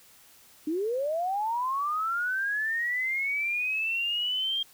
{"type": "linear sweep", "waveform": "sine", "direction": "up", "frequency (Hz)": [293.7, 3220], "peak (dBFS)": -26, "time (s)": [0.67, 4.63], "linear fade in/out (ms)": 5, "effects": ["white hiss -56 dBFS RMS until 4.73 s"]}